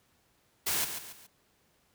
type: noise with echo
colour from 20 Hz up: white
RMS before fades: -30 dBFS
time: 0.66-0.85 s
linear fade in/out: 10 ms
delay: 140 ms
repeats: 3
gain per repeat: -8 dB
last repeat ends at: 1.27 s
effects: pink hiss -69 dBFS RMS until 1.94 s + high-pass 60 Hz 12 dB/octave